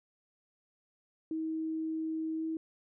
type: tone with pitch glide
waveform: sine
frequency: 318.9 to 321.1 Hz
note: D#4 to E4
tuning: +43 to -45 cents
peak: -32 dBFS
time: 1.31-2.57 s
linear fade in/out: 2 ms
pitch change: +12 cents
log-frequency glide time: 2.36-2.44 s
effects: none